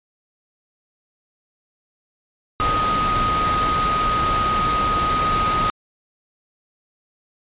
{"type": "tone in noise", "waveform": "sine", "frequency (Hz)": 1248, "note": "D#6", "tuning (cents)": 5, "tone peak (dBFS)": -18, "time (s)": [2.6, 5.7], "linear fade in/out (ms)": 0, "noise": "pink", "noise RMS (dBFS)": -24, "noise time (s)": [2.6, 5.7], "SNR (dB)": 3, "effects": ["resampled to 8000 Hz"]}